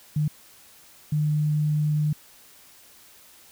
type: tone bursts at uneven times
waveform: sine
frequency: 150.8 Hz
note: D3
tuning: 46 cents sharp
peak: -20 dBFS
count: 2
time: 0.16-0.28 / 1.12-2.13 s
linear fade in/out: 5 ms
effects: white hiss -52 dBFS RMS until 3.51 s